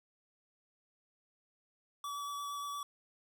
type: tone with vibrato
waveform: square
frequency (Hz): 1146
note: D6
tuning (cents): -43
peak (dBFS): -39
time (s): 2.04-2.83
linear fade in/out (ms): 2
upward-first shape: sine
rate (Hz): 8.6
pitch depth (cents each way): 11
effects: none